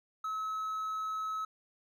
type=tone with hard clipping; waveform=triangle; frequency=1290 Hz; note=E6; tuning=38 cents flat; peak=-34 dBFS; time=0.24-1.45 s; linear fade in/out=5 ms; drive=5 dB; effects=none